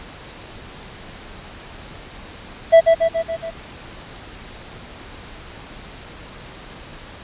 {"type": "tone with echo", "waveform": "triangle", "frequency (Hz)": 659.3, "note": "E5", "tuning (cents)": 0, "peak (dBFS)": -3, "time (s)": [2.72, 2.81], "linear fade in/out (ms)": 20, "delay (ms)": 140, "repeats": 5, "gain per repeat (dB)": -4, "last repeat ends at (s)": 3.51, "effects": ["pink hiss -38 dBFS RMS until 7.23 s", "resampled to 8000 Hz"]}